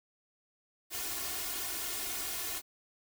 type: noise with comb filter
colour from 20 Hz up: white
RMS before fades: -37 dBFS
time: 0.9-2.62 s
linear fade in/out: 50 ms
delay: 2.8 ms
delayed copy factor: +0.95
effects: none